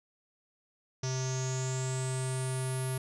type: tone with low-pass filter sweep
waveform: square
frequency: 130.1 Hz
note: C3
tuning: 9 cents flat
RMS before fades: -33 dBFS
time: 1.03-2.98 s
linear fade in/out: 5 ms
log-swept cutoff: 5800 to 11000 Hz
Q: 9.9
effects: none